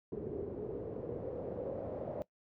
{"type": "noise with low-pass filter sweep", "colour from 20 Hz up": "pink", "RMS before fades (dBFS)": -40, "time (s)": [0.12, 2.22], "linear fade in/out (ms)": 0, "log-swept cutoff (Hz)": [390, 590], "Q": 5.5, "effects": ["noise-tail reverb RT60 0.1 s tail -19 dB re dry", "high-pass 80 Hz 12 dB/octave"]}